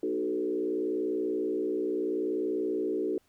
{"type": "tone with frequency modulation", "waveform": "sine", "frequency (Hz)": 372.4, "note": "F#4", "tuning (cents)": 11, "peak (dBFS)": -27, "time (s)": [0.03, 3.18], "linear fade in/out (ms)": 2, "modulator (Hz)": 60.7, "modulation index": 1.3, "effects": ["pink hiss -69 dBFS RMS until 3.28 s"]}